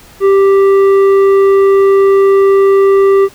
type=tone with tanh clipping; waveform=sine; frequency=392 Hz; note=G4; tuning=in tune; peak=-6 dBFS; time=0.2-3.29 s; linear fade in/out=50 ms; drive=9 dB; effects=pink hiss -39 dBFS RMS until 3.34 s